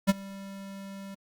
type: tone with ADSR envelope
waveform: square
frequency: 196 Hz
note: G3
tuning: in tune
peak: -17 dBFS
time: 0.07-1.15 s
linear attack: 26 ms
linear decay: 28 ms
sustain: -23 dB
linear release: 11 ms
effects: Opus 48 kbps